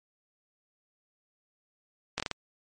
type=slowing click train; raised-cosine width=0.2 ms; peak=-13 dBFS; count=5; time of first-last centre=2.18-2.313 s; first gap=19 ms; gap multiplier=1.39; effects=MP3 48 kbps